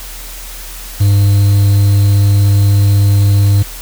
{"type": "tone with quantisation", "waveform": "triangle", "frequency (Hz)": 100.5, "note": "G2", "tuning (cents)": 44, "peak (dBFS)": -4, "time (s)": [1, 3.63], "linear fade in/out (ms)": 10, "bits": 5, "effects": ["added 40 Hz sine -28 dBFS peak until 3.81 s", "white hiss -30 dBFS RMS until 3.81 s"]}